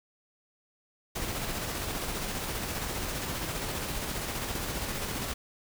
pink noise with tremolo, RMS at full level -33 dBFS, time 1.15-5.34 s, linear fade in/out 10 ms, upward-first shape square, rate 15 Hz, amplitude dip 25%, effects none

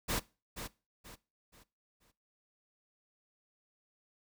pink noise with echo, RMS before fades -33 dBFS, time 0.08-0.2 s, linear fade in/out 20 ms, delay 480 ms, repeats 4, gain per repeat -9 dB, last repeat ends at 2.12 s, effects noise-tail reverb RT60 0.3 s tail -20 dB re dry

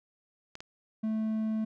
clicks, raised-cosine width 0.2 ms, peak -25 dBFS, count 2, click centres 0.554 / 0.605 s
triangle tone, 218.8 Hz, A3, 9 cents flat, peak -26 dBFS, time 1.03-1.65 s, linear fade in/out 10 ms
effects none

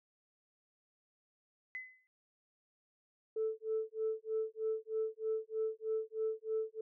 sine tone with exponential decay, 2027 Hz, B6, 45 cents sharp, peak -37 dBFS, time 1.75-2.07 s, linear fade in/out 0 ms, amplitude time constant 69 ms
sine tone with tremolo, 440 Hz, A4, in tune, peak -30 dBFS, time 3.36-6.81 s, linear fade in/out 5 ms, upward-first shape sine, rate 3.2 Hz, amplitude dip 100%
effects tanh soft clip ceiling -27 dBFS

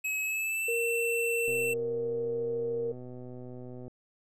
square tone with pitch glide, 2563 to 2686 Hz, E7 to E7, -49 to +32 cents, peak -30 dBFS, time 0.04-1.74 s, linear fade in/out 10 ms, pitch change +81 cents, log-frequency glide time 0.21-0.74 s
sine tone, 466.2 Hz, A#4, in tune, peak -29 dBFS, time 0.68-2.92 s, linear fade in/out 5 ms
click train, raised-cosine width 2 ms, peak -32 dBFS, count 301, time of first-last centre 1.48-3.88 s, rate 125 Hz
effects none

